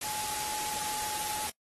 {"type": "tone in noise", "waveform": "sine", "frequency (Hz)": 850, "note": "G#5", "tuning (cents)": 40, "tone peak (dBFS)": -38, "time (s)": [0.04, 1.47], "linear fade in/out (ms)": 5, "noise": "white", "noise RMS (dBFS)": -35, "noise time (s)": [0.01, 1.5], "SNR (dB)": -6, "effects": ["noise-tail reverb RT60 0.1 s tail -23 dB re dry", "AAC 32 kbps"]}